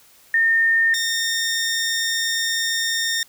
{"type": "tone pair in turn", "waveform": ["sine", "15% pulse"], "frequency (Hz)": [1822, 1828.7], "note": ["A#6", "A#6"], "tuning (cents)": [-40, -34], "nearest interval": "unison", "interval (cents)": 6, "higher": "second", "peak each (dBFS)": -14, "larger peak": "neither", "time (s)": [[0.34, 0.94], [0.94, 3.23]], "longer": "second", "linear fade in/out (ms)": 2, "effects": ["white hiss -52 dBFS RMS until 3.28 s"]}